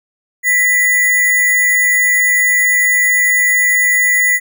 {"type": "tone with sample-and-hold", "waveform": "sine", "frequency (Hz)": 1975.5, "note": "B6", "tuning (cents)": 0, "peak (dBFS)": -9, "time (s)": [0.43, 4.4], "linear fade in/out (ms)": 50, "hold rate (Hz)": 8820, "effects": []}